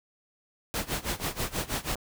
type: noise with tremolo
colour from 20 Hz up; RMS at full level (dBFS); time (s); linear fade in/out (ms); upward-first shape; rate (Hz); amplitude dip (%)
pink; -29; 0.74-1.95; 0; sine; 6.2; 90
type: click train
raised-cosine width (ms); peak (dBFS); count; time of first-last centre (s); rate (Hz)
1; -27; 5; 1.2-1.956; 5.29
effects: none